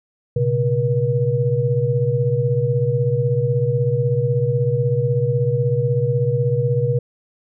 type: tone cluster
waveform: sine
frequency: 120.2 / 136.4 / 479.9 Hz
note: B2 / C#3 / B4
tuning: -46 / -28 / -50 cents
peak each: -20 dBFS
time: 0.36-6.99 s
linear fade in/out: 5 ms
effects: none